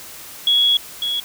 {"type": "tone pair in turn", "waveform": "sine", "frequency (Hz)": [3346, 3346], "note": ["G#7", "G#7"], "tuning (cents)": [12, 12], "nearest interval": "unison", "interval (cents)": 0, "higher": "neither", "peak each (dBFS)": [-12, -19], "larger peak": "first", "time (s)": [[0.47, 0.77], [1.02, 1.2]], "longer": "first", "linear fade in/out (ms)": 2, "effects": ["white hiss -37 dBFS RMS until 1.24 s"]}